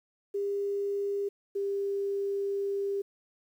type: tone pair in turn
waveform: sine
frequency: 401.6 / 398.1 Hz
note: G4 / G4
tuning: +42 / +27 cents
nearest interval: unison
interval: 15 cents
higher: first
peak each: -28 dBFS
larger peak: neither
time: 0.34-1.29 / 1.55-3.02 s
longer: second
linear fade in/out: 10 ms
effects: 10-bit